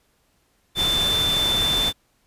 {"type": "tone in noise", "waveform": "sine", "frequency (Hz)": 3539, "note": "A7", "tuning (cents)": 9, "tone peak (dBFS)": -19, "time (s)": [0.75, 1.93], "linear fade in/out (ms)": 50, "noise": "pink", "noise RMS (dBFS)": -27, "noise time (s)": [0.75, 1.93], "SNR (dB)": 5, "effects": ["pink hiss -65 dBFS RMS until 2.26 s", "resampled to 32000 Hz"]}